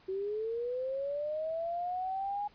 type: linear sweep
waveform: sine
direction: up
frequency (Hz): 374.4 to 830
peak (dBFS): -32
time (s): 0.08-2.48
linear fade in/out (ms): 10
effects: pink hiss -62 dBFS RMS until 2.54 s + resampled to 11025 Hz